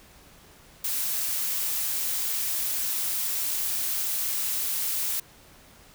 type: noise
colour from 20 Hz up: blue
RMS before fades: -28 dBFS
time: 0.84-5.2 s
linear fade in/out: 5 ms
effects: pink hiss -53 dBFS RMS until 5.94 s